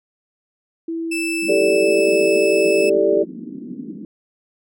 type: tone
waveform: sine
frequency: 329.6 Hz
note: E4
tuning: in tune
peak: -22 dBFS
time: 0.88-3.25 s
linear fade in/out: 5 ms
type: tone with pitch glide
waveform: 40% pulse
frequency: 2637 to 2620 Hz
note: E7 to E7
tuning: 0 to -11 cents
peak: -22 dBFS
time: 1.11-2.9 s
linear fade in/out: 10 ms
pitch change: -11 cents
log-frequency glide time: 1.31-2.1 s
type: band-pass noise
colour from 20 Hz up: white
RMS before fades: -33 dBFS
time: 1.42-4.05 s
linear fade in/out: 2 ms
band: 180 to 330 Hz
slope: 48 dB/octave
type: chord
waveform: sine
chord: G suspended second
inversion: none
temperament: just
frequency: 392 / 441 / 588 Hz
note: G4 / A4 / D5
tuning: 0 / +4 / +2 cents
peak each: -17 / -19 / -18 dBFS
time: 1.48-3.24 s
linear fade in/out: 20 ms
effects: none